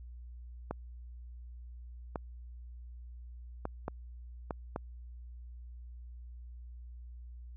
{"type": "clicks", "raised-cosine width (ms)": 1, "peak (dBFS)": -21, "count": 6, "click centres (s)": [0.71, 2.158, 3.654, 3.881, 4.508, 4.761], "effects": ["added 60 Hz sine -45 dBFS peak until 7.56 s"]}